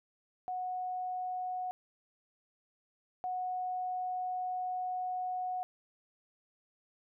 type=tone pair in turn; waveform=sine; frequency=734 / 734 Hz; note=F#5 / F#5; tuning=-14 / -14 cents; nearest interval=unison; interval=0 cents; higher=neither; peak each=-34 / -33 dBFS; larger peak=second; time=0.48-1.71 / 3.24-5.63 s; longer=second; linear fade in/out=0 ms; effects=none